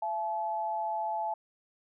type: tone pair together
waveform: sine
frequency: 675.7 / 861 Hz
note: E5 / A5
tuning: +43 / -38 cents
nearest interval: major third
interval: 419 cents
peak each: -35 / -31 dBFS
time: 0.02-1.34 s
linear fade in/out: 5 ms
effects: none